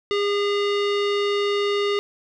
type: tone with low-pass filter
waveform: square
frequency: 406.8 Hz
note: G#4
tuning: 36 cents flat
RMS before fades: -22 dBFS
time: 0.11-1.99 s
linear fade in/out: 0 ms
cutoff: 3700 Hz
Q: 2
effects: none